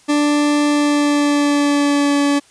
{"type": "tone with pitch glide", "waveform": "40% pulse", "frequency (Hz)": [293.7, 285.5], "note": ["D4", "D4"], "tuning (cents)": [0, -49], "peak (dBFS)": -12, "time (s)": [0.08, 2.4], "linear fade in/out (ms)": 20, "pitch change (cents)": -49, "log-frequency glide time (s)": [0.67, 2.21], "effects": ["white hiss -50 dBFS RMS until 2.5 s", "resampled to 22050 Hz"]}